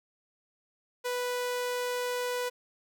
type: tone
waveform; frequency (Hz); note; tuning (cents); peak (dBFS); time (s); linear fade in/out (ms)
sawtooth; 493.3; B4; -2; -26; 1.04-2.5; 20
effects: none